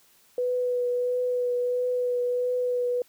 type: tone with vibrato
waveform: sine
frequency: 493.9 Hz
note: B4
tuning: in tune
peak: -23 dBFS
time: 0.38-3.02 s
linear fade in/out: 2 ms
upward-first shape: triangle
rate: 1.5 Hz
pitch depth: 17 cents each way
effects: white hiss -60 dBFS RMS until 3.08 s